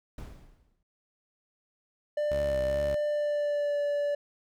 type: noise with exponential decay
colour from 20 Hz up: brown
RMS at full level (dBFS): -37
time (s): 0.18-0.83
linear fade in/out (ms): 2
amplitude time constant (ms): 140
type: tone with pitch glide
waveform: triangle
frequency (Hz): 594 to 579.4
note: D5 to D5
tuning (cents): +20 to -24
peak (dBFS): -24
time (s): 2.17-4.15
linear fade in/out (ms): 5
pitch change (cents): -44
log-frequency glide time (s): 3.06-3.79
type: tone with vibrato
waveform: sawtooth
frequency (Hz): 68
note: C#2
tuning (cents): -33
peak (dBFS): -31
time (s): 2.31-2.95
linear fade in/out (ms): 5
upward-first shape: triangle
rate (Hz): 2.4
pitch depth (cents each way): 110
effects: none